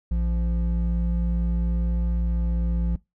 triangle tone pair together, 57.79 / 172.9 Hz, A#1 / F3, -14 / -17 cents, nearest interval octave + perfect fifth, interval 1897 cents, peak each -19 / -25 dBFS, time 0.11-2.96 s, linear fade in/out 5 ms, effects noise-tail reverb RT60 0.2 s tail -22 dB re dry + tanh soft clip ceiling -14 dBFS

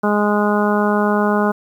harmonic tone, 207.7 Hz, G#3, in tune, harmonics 1 / 2 / 3 / 4 / 5 / 6 / 7, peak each -17 / -20 / -22 / -23 / -24 / -25 / -25 dBFS, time 0.03-1.52 s, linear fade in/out 10 ms, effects 8-bit

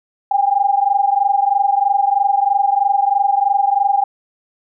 sine tone pair together, 789.9 / 813 Hz, G5 / G#5, +13 / -37 cents, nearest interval unison, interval 50 cents, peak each -15 dBFS, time 0.31-4.04 s, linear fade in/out 5 ms, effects none

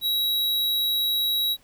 square tone, 3865 Hz, B7, 38 cents flat, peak -22 dBFS, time 0.01-1.57 s, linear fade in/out 50 ms, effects pink hiss -59 dBFS RMS until 1.63 s

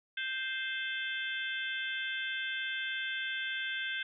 harmonic tone with a mistuned harmonic, 523.3 Hz, C5, in tune, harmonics 3 / 4 / 5 / 6 / 7, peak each -36 / -42 / -42 / -42 / -42 dBFS, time 0.17-4.03 s, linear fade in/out 5 ms, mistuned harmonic 7, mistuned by -86 cents, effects none

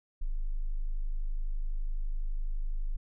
sine tone, 25.96 Hz, G#0, in tune, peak -28 dBFS, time 0.21-2.97 s, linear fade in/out 10 ms, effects none

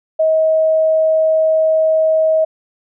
sine tone, 635 Hz, D#5, 35 cents sharp, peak -10 dBFS, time 0.19-2.45 s, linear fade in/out 10 ms, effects none

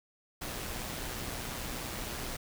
pink noise with amplitude modulation, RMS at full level -37 dBFS, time 0.41-2.37 s, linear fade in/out 10 ms, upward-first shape sine, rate 123 Hz, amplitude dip 35%, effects none

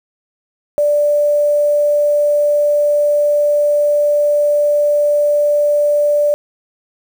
sine tone with quantisation, 587.3 Hz, D5, in tune, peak -10 dBFS, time 0.78-6.34 s, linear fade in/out 0 ms, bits 6, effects none

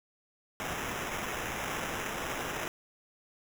white noise with sample-and-hold, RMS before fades -36 dBFS, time 0.6-2.68 s, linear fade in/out 0 ms, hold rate 4410 Hz, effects none

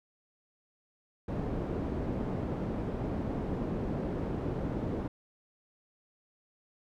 white low-pass noise, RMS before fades -34 dBFS, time 1.28-5.08 s, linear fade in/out 5 ms, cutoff 340 Hz, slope 12 dB/octave, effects none

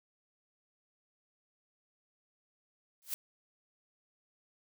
blue noise with exponential growth, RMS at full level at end -32 dBFS, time 3.02-3.14 s, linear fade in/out 0 ms, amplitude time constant 26 ms, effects none

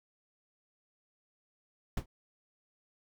brown noise with exponential decay, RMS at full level -26 dBFS, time 1.97-2.06 s, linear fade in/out 5 ms, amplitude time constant 19 ms, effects none

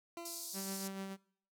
20% pulse tone with exponential decay, 340 Hz, F4, 46 cents flat, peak -37 dBFS, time 0.17-0.77 s, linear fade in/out 1 ms, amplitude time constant 130 ms
pink band-pass noise, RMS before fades -45 dBFS, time 0.25-0.88 s, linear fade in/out 5 ms, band 4300 to 15000 Hz, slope 48 dB/octave
sawtooth tone with tremolo, 193.8 Hz, G3, 20 cents flat, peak -36 dBFS, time 0.53-1.17 s, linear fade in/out 50 ms, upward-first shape sine, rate 6.8 Hz, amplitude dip 40%
effects noise-tail reverb RT60 0.6 s tail -22 dB re dry

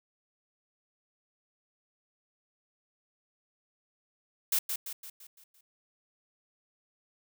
blue noise with echo, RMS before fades -27 dBFS, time 4.52-4.59 s, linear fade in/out 5 ms, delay 170 ms, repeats 6, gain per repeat -6 dB, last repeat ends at 5.61 s, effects none

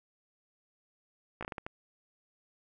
slowing click train, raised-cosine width 0.5 ms, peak -23 dBFS, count 7, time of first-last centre 1.41-1.665 s, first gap 16 ms, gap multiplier 1.39, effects none

